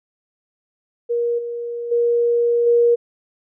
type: tone with level steps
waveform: sine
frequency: 473.5 Hz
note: A#4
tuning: 27 cents sharp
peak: -17 / -24 / -14 / -11 dBFS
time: 1.09-2.96 s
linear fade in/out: 20 ms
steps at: 1.38 / 1.91 / 2.66 s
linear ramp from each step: 10 ms
effects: none

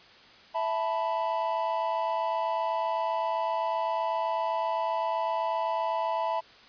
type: chord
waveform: triangle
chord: E suspended fourth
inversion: none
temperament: equal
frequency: 659.3 / 880 / 987.8 Hz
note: E5 / A5 / B5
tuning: 0 / 0 / 0 cents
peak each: -29 dBFS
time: 0.54-6.41 s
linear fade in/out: 20 ms
effects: white hiss -53 dBFS RMS until 6.68 s + resampled to 11025 Hz

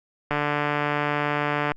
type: click train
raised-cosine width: 0.5 ms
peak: -9 dBFS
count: 208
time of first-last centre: 0.31-1.718 s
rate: 147 Hz
effects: Opus 48 kbps

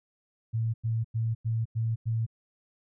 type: tone bursts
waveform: sine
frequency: 113.2 Hz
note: A2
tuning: 50 cents sharp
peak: -25 dBFS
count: 6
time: 0.53-2.265 s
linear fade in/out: 20 ms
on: 210 ms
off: 95 ms
effects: none

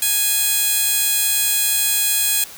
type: tone with high-pass filter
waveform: 15% pulse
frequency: 830.6 Hz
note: G#5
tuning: in tune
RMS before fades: -18 dBFS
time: 0.02-2.44 s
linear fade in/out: 2 ms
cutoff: 6300 Hz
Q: 0.58
effects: white hiss -38 dBFS RMS until 2.57 s

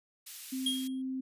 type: high-pass noise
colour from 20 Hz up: white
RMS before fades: -45 dBFS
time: 0.26-0.88 s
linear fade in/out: 10 ms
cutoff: 2400 Hz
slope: 12 dB/octave
type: tone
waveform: sine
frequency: 261.6 Hz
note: C4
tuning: in tune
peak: -33 dBFS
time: 0.52-1.21 s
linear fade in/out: 10 ms
type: tone with exponential decay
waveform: square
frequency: 3257 Hz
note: G#7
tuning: 34 cents flat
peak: -27 dBFS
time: 0.66-1.02 s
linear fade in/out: 5 ms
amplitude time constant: 77 ms
effects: resampled to 32000 Hz

